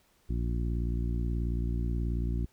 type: harmonic tone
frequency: 58.5 Hz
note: A#1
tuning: 7 cents sharp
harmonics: 1 / 2 / 3 / 4 / 5 / 6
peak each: -29 / -35 / -39 / -41 / -43 / -45 dBFS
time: 0.29-2.46 s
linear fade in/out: 10 ms
effects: pink hiss -67 dBFS RMS until 2.52 s